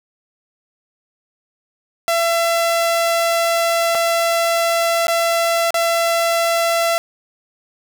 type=tone with dropouts; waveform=sawtooth; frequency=673 Hz; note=E5; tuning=36 cents sharp; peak=-11 dBFS; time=2.08-6.98 s; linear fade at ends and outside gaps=0 ms; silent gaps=3.949-3.952 / 5.069-5.082 / 5.706-5.743 s; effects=none